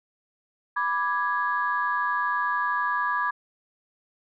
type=chord; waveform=sine; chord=G# diminished; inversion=first; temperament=equal; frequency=987.8 / 1174.7 / 1661.2 Hz; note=B5 / D6 / G#6; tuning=0 / 0 / 0 cents; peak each=-27 dBFS; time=0.76-3.31 s; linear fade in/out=10 ms; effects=tanh soft clip ceiling -13 dBFS